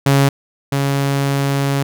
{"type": "tone pair in turn", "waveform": "sawtooth", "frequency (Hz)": [138.59, 139.1], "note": ["C#3", "C#3"], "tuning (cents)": [0, 6], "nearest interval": "unison", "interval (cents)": 6, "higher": "second", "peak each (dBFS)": [-6, -11], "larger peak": "first", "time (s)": [[0.06, 0.29], [0.72, 1.83]], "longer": "second", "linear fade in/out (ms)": 5, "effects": []}